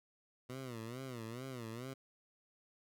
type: tone with vibrato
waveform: 15% pulse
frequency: 122 Hz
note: B2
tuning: 21 cents flat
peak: -37 dBFS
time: 0.49-1.94 s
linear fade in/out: 10 ms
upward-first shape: sine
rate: 2.3 Hz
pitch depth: 160 cents each way
effects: none